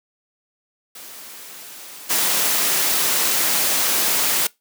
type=noise with level steps; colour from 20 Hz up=white; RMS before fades=-38 / -19 dBFS; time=0.95-4.47 s; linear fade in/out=5 ms; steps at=2.09 s; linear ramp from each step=20 ms; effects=noise-tail reverb RT60 0.2 s tail -23 dB re dry + high-pass 200 Hz 12 dB/octave